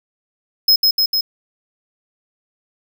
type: tone with echo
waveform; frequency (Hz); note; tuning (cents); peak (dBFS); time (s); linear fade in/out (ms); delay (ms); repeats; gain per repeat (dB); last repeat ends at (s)
square; 5130; E8; -48; -9; 0.68-0.76; 5; 150; 3; -2; 1.21
effects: 7-bit